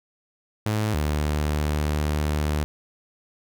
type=tone pair in turn; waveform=sawtooth; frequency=107.2 / 74.97 Hz; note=A2 / D2; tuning=-45 / +36 cents; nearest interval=tritone; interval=619 cents; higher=first; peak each=-18 dBFS; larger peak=neither; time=0.66-0.94 / 0.94-2.64 s; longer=second; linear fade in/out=0 ms; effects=none